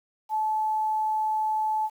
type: tone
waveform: sine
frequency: 866 Hz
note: A5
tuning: 28 cents flat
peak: -23 dBFS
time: 0.29-1.9 s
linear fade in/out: 50 ms
effects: 9-bit